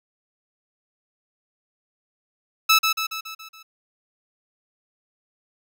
15% pulse tone with echo, 1308 Hz, E6, 14 cents flat, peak -7 dBFS, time 2.69-2.79 s, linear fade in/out 10 ms, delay 140 ms, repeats 6, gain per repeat -5 dB, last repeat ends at 3.63 s, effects none

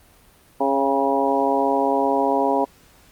harmonic tone with a mistuned harmonic, 137.7 Hz, C#3, 11 cents flat, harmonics 2 / 3 / 4 / 5 / 6 / 7, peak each -24 / -24 / -24 / -24 / -24 / -24 dBFS, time 0.6-2.65 s, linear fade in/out 10 ms, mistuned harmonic 6, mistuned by -32 cents, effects pink hiss -53 dBFS RMS until 3.11 s + Opus 32 kbps

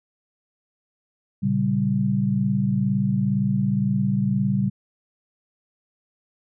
sine chord, G diminished, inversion first, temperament equal, 116.54 / 138.59 / 196 Hz, Bb2 / Db3 / G3, 0 / 0 / 0 cents, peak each -26 / -24 / -21 dBFS, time 1.42-4.7 s, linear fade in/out 20 ms, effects none

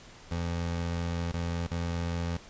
25% pulse tone with dropouts, 85.2 Hz, F2, 42 cents flat, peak -26 dBFS, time 0.31-2.37 s, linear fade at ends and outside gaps 5 ms, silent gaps 1.321-1.339 / 1.672-1.711 s, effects pink hiss -51 dBFS RMS until 2.49 s + resampled to 16000 Hz

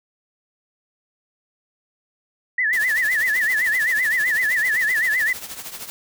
sine tone with vibrato, 1859 Hz, A#6, 5 cents flat, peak -17 dBFS, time 2.58-5.33 s, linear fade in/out 5 ms, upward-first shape sine, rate 7.8 Hz, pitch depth 160 cents each way
white noise with tremolo, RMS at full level -31 dBFS, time 2.73-5.9 s, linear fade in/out 0 ms, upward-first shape triangle, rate 13 Hz, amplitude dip 75%
effects none

